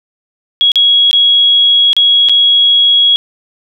sine tone with dropouts, 3322 Hz, G#7, in tune, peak -5 dBFS, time 0.61-3.16 s, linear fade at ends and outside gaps 0 ms, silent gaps 0.718-0.757 / 1.112-1.13 / 1.931-1.966 / 2.287-2.295 s, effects none

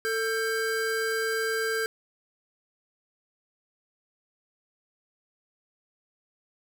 square tone pair together, 445.3 / 1587 Hz, A4 / G6, +21 / +21 cents, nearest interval octave + minor seventh, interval 2200 cents, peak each -29 / -30 dBFS, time 0.05-1.86 s, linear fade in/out 0 ms, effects none

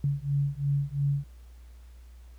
sine beating tone pair, 140 / 142.9 Hz, C#3 / D3, +18 / -47 cents, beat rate 2.9 Hz, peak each -28 dBFS, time 0.04-1.24 s, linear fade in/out 2 ms, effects added 60 Hz sine -46 dBFS peak until 2.38 s + pink hiss -64 dBFS RMS until 2.38 s

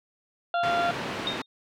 harmonic tone, 693 Hz, F5, 14 cents flat, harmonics 1 / 2 / 4 / 5 / 6, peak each -24 / -29 / -41 / -40 / -49 dBFS, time 0.54-0.91 s, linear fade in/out 2 ms
pink band-pass noise, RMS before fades -33 dBFS, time 0.63-1.42 s, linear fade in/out 5 ms, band 180 to 3100 Hz, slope 12 dB/octave
sine tone with exponential decay, 3694 Hz, A#7, 16 cents flat, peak -23 dBFS, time 1.27-1.46 s, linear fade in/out 1 ms, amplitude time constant 41 ms
effects none

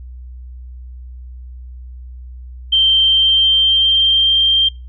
sine tone with pitch glide, 3136 to 3169 Hz, G7 to G7, 0 to +18 cents, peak -9 dBFS, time 2.72-4.69 s, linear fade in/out 10 ms, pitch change +18 cents, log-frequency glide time 3-4.35 s, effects noise-tail reverb RT60 0.3 s tail -25 dB re dry + added 62 Hz sine -30 dBFS peak until 4.88 s

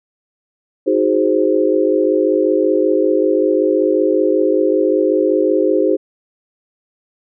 sine chord, Ab dominant seventh, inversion second, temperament equal with one note detuned, 314.6 / 370 / 415.3 / 523.3 Hz, Eb4 / Gb4 / Ab4 / C5, +19 / 0 / 0 / 0 cents, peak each -17 dBFS, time 0.86-5.97 s, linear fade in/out 20 ms, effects none

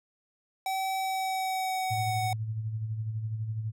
square tone with pitch glide, 765 to 745.4 Hz, G5 to F#5, -42 to +13 cents, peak -29 dBFS, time 0.66-2.33 s, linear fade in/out 2 ms, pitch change -45 cents, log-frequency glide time 0.97-2.15 s
sine tone with tremolo, 109.9 Hz, A2, 2 cents flat, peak -28 dBFS, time 1.9-3.72 s, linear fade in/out 20 ms, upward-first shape sine, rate 12 Hz, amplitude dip 50%
effects none

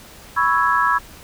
sine chord, C# minor seventh, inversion third, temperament equal, 987.8 / 1108.7 / 1318.5 / 1661.2 Hz, B5 / C#6 / E6 / G#6, 0 / 0 / 0 / 0 cents, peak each -20 dBFS, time 0.36-0.99 s, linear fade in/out 20 ms, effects pink hiss -42 dBFS RMS until 1.23 s

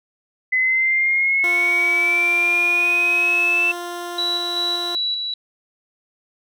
sine exponential sweep, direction up, 2023 to 2664 Hz, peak -15 dBFS, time 0.52-3.72 s, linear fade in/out 10 ms
15% pulse tone, 349.2 Hz, F4, in tune, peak -21 dBFS, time 1.44-4.95 s, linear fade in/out 0 ms
sine tone with tremolo, 3926 Hz, B7, 11 cents flat, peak -19 dBFS, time 4.18-5.34 s, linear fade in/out 5 ms, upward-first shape square, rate 2.6 Hz, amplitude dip 35%
effects none

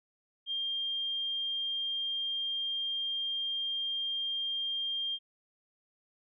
sine tone, 3200 Hz, G7, 35 cents sharp, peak -31 dBFS, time 0.46-5.19 s, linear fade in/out 50 ms, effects none

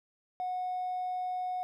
sine tone with hard clipping, 732 Hz, F#5, 19 cents flat, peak -32 dBFS, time 0.4-1.63 s, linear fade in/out 0 ms, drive 1 dB, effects none

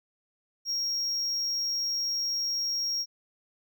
triangle tone, 5588 Hz, F8, in tune, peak -26 dBFS, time 0.65-3.06 s, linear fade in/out 50 ms, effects none

